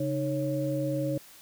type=tone cluster; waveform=sine; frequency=138.2 / 306.9 / 552 Hz; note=C#3 / D#4 / C#5; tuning=-5 / -24 / -7 cents; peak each=-31 dBFS; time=0-1.18 s; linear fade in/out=5 ms; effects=white hiss -52 dBFS RMS until 1.41 s